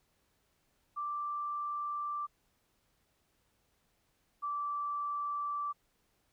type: tone pair in turn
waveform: sine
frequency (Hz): 1174.7 / 1164.6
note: D6 / D6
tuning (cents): 0 / -15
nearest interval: unison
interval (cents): 15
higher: first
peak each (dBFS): -34 / -33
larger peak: second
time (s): 0.96-2.27 / 4.42-5.73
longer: neither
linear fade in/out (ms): 20
effects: pink hiss -75 dBFS RMS until 6.32 s